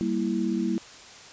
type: chord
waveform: sine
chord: E diminished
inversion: first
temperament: equal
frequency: 196 / 233.1 / 329.6 Hz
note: G3 / Bb3 / E4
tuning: 0 / 0 / 0 cents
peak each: -28 dBFS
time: 0.01-0.78 s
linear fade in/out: 0 ms
effects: white hiss -46 dBFS RMS until 1.32 s + resampled to 16000 Hz